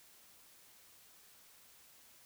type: silence
effects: white hiss -62 dBFS RMS until 2.25 s